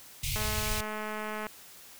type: band-stop noise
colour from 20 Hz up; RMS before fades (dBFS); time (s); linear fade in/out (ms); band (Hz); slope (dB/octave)
pink; -32; 0.23-0.81; 5; 140 to 2100; 96
type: click train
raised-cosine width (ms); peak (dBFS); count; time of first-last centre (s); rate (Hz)
0.5; -22; 238; 0.36-1.467; 214
effects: white hiss -51 dBFS RMS until 1.99 s